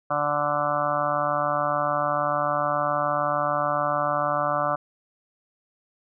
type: harmonic tone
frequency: 146.83 Hz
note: D3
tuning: in tune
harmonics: 1 / 2 / 4 / 5 / 6 / 7 / 8 / 9 / 10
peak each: -36 / -37 / -27 / -29 / -36 / -31 / -27 / -30 / -36 dBFS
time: 0.1-4.76 s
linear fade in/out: 10 ms
effects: none